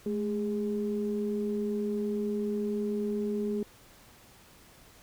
sine tone pair together, 213.6 / 411 Hz, G#3 / G#4, +49 / -18 cents, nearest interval major seventh, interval 1133 cents, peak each -30 / -31 dBFS, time 0.06-3.63 s, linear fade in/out 2 ms, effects tanh soft clip ceiling -20 dBFS + pink hiss -56 dBFS RMS until 5.02 s

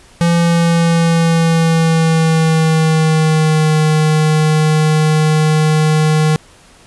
square tone with pitch glide, 170 to 154.99 Hz, F3 to D#3, -46 to -6 cents, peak -10 dBFS, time 0.21-6.36 s, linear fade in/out 0 ms, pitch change -160 cents, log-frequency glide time 0.37-3.77 s, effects pink hiss -44 dBFS RMS until 6.86 s + resampled to 24000 Hz

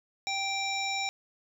harmonic tone with a mistuned harmonic, 784 Hz, G5, in tune, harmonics 1 / 3 / 5 / 7 / 9, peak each -34 / -33 / -36 / -38 / -41 dBFS, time 0.27-1.09 s, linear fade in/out 0 ms, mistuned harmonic 5, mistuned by -37 cents, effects 10-bit

